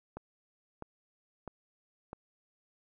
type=click train; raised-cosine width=1 ms; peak=-27 dBFS; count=4; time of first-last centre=0.17-2.131 s; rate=1.53 Hz; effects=none